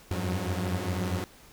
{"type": "tone cluster", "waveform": "sawtooth", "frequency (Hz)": [87.2, 92.1, 99.8, 181.5], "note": ["F2", "F#2", "G2", "F#3"], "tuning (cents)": [-2, -7, 32, -33], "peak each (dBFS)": -30, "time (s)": [0.11, 1.24], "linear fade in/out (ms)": 0, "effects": ["pink hiss -54 dBFS RMS until 1.52 s"]}